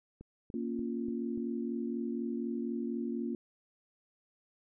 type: click train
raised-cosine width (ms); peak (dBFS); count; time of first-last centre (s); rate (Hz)
3; -35; 5; 0.21-1.376; 3.43
type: chord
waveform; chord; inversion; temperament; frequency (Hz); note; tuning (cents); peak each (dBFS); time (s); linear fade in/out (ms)
sine; Bb minor; none; equal; 233.1 / 277.2 / 349.2; Bb3 / Db4 / F4; 0 / 0 / 0; -35 / -39 / -39; 0.54-3.35; 2
effects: none